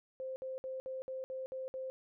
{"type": "tone bursts", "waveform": "sine", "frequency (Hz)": 523, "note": "C5", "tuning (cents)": -1, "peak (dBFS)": -38, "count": 8, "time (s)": [0.2, 1.9], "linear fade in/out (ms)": 0, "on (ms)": 160, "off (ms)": 60, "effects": []}